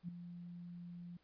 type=tone with ADSR envelope; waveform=sine; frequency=174.1 Hz; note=F3; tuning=5 cents flat; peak=-38 dBFS; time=0.03-1.17 s; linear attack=55 ms; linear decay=4 ms; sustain=-9 dB; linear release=3 ms; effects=pink hiss -75 dBFS RMS until 1.23 s + resampled to 11025 Hz